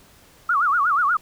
sine tone with vibrato, 1268 Hz, D#6, 32 cents sharp, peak -16 dBFS, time 0.49-1.17 s, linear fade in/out 5 ms, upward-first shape sine, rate 8.3 Hz, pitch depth 240 cents each way, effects pink hiss -52 dBFS RMS until 1.21 s

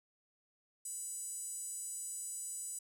5% pulse tone with high-pass filter, 987.8 Hz, B5, in tune, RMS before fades -43 dBFS, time 0.85-2.79 s, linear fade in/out 5 ms, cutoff 8200 Hz, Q 8.6, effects none

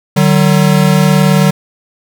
square tone pair together, 150.41 / 189.3 Hz, D3 / F#3, +42 / +40 cents, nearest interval major third, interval 398 cents, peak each -10 dBFS, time 0.16-1.51 s, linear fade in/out 10 ms, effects none

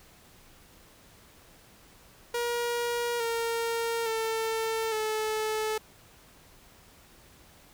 sawtooth tone with pitch steps, 476.2 / 461.6 / 447.4 / 433.7 Hz, A#4 / A#4 / A4 / A4, +37 / -17 / +29 / -25 cents, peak -24 dBFS, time 2.34-5.78 s, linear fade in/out 5 ms, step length 860 ms, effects pink hiss -56 dBFS RMS until 7.73 s

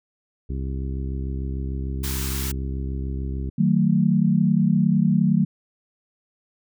harmonic tone, 66.7 Hz, C2, 34 cents sharp, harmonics 1 / 2 / 3 / 4 / 5 / 6, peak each -26 / -32 / -36 / -38 / -40 / -42 dBFS, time 0.49-3.5 s, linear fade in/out 10 ms
white high-pass noise, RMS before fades -31 dBFS, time 2.03-2.52 s, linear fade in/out 10 ms, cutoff 840 Hz, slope 48 dB/octave
sine chord, D# diminished, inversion none, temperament just, 155.56 / 186.68 / 224 Hz, D#3 / F#3 / A3, 0 / +16 / +31 cents, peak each -21 / -19 / -21 dBFS, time 3.58-5.45 s, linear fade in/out 10 ms
effects none

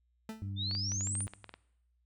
40% pulse tone with exponential decay, 220 Hz, A3, in tune, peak -36 dBFS, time 0.29-0.5 s, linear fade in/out 2 ms, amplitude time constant 45 ms
harmonic tone, 98.7 Hz, G2, 12 cents sharp, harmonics 1 / 2 / 3, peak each -36 / -46 / -52 dBFS, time 0.42-1.27 s, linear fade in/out 0 ms
sine exponential sweep, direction up, 3501 to 9880 Hz, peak -34 dBFS, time 0.56-1.27 s, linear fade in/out 50 ms
clicks, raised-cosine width 0.3 ms, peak -30 dBFS, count 12, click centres 0.712 / 0.751 / 0.919 / 1.009 / 1.072 / 1.153 / 1.206 / 1.279 / 1.336 / 1.443 / 1.493 / 1.54 s
effects noise-tail reverb RT60 0.8 s tail -20 dB re dry + added 60 Hz sine -70 dBFS peak until 2.05 s

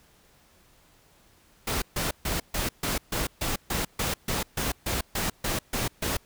pink noise bursts, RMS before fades -28 dBFS, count 16, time 1.67-6.17 s, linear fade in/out 5 ms, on 150 ms, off 140 ms, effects pink hiss -60 dBFS RMS until 6.25 s

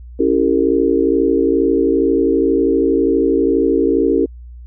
sine chord, C# diminished seventh, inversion none, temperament equal with one note detuned, 277.2 / 329.6 / 392 / 454.2 Hz, C#4 / E4 / G4 / Bb4, 0 / 0 / 0 / -45 cents, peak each -17 dBFS, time 0.19-4.26 s, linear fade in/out 10 ms, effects added 60 Hz sine -32 dBFS peak until 4.66 s

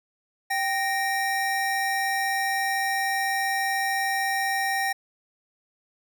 square tone pair together, 779.3 / 1857 Hz, G5 / A#6, -10 / -7 cents, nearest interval octave + minor third, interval 1503 cents, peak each -27 dBFS, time 0.5-4.93 s, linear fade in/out 10 ms, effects none

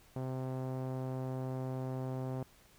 sawtooth tone with low-pass filter, 130 Hz, C3, 11 cents flat, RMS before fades -38 dBFS, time 0.16-2.43 s, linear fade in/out 2 ms, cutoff 770 Hz, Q 1.2, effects pink hiss -63 dBFS RMS until 2.78 s

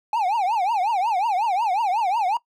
triangle tone with vibrato, 823 Hz, G#5, 16 cents flat, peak -17 dBFS, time 0.13-2.37 s, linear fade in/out 2 ms, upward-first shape triangle, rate 5.5 Hz, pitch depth 280 cents each way, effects noise-tail reverb RT60 0.1 s tail -20 dB re dry

